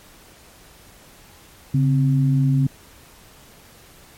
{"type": "tone pair together", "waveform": "sine", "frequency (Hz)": [139.3, 261.6], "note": ["C#3", "C4"], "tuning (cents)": [9, 0], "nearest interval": "major seventh", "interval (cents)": 1091, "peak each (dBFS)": [-15, -22], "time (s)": [1.74, 2.67], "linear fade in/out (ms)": 5, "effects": ["pink hiss -48 dBFS RMS until 4.17 s", "MP3 64 kbps"]}